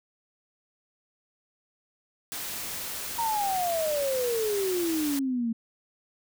white noise, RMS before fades -35 dBFS, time 2.32-5.19 s, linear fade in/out 0 ms
sine exponential sweep, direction down, 943 to 223.4 Hz, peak -25 dBFS, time 3.18-5.53 s, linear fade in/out 10 ms
effects none

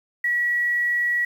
sine tone with quantisation, 1928 Hz, B6, 42 cents flat, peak -19 dBFS, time 0.24-1.25 s, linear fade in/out 5 ms, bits 8, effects none

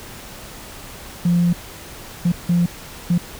sine tone bursts at uneven times, 173.8 Hz, F3, 8 cents flat, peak -12 dBFS, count 4, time 1.25-1.53 / 2.25-2.32 / 2.49-2.66 / 3.1-3.18 s, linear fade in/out 5 ms, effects tanh soft clip ceiling -9 dBFS + pink hiss -37 dBFS RMS until 3.39 s

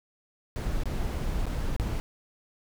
brown noise with dropouts, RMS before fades -29 dBFS, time 0.56-2 s, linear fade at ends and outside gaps 0 ms, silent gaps 0.835-0.856 / 1.456-1.466 / 1.764-1.798 s, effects none

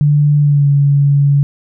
sine tone with pitch glide, 146.83 to 141.83 Hz, D3 to C#3, 0 to +40 cents, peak -7 dBFS, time 0.01-1.43 s, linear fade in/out 0 ms, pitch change -60 cents, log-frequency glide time 0.39-0.68 s, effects none

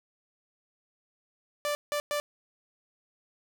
sawtooth tone bursts at uneven times, 587.3 Hz, D5, in tune, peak -24 dBFS, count 3, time 1.65-1.75 / 1.92-2 / 2.11-2.2 s, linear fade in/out 0 ms, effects none

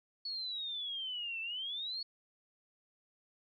sine exponential two-way sweep, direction down then up, 4420 to 2637 to 4420 Hz, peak -37 dBFS, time 0.25-2.03 s, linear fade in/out 5 ms, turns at 1.41 s, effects 13-bit

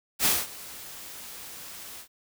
white noise with ADSR envelope, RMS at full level -21 dBFS, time 0.19-2.08 s, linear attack 63 ms, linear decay 210 ms, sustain -21 dB, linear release 89 ms, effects none

